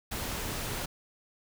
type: noise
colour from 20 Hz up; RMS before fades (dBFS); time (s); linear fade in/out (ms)
pink; -35; 0.11-0.86; 10
effects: none